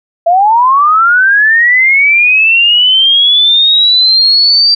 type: linear sweep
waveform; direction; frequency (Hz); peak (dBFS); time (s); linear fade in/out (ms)
sine; up; 659.3 to 4699; -4; 0.26-4.75; 10
effects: none